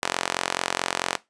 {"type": "tone with high-pass filter", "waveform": "sawtooth", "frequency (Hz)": 44.59, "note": "F1", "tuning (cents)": 37, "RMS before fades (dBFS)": -28, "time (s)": [0.02, 1.17], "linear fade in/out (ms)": 10, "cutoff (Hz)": 760, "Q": 0.62, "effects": ["noise-tail reverb RT60 0.2 s tail -18 dB re dry", "resampled to 22050 Hz"]}